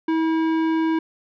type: tone with tanh clipping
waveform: sine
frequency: 322.6 Hz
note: E4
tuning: 37 cents flat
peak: -20 dBFS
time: 0.08-0.99 s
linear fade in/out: 5 ms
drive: 15 dB
effects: none